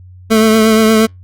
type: tone with vibrato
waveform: 25% pulse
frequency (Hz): 220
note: A3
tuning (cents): 0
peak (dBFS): -3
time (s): 0.3-1.07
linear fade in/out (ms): 20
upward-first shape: triangle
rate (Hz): 8.5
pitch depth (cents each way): 32
effects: added 91 Hz sine -34 dBFS peak until 1.23 s + Opus 48 kbps